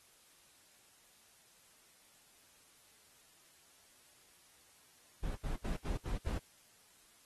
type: noise bursts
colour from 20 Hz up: brown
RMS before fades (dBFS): -37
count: 6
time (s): 5.23-6.385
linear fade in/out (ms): 10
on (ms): 130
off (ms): 75
effects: white hiss -65 dBFS RMS until 7.25 s + AAC 32 kbps